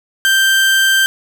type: tone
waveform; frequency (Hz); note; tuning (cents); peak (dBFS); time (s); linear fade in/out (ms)
30% pulse; 1568; G6; 0; -7; 0.25-1.06; 0
effects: none